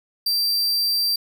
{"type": "tone", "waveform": "45% pulse", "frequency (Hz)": 4699, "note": "D8", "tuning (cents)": 0, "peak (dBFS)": -18, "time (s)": [0.26, 1.16], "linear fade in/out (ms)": 5, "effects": []}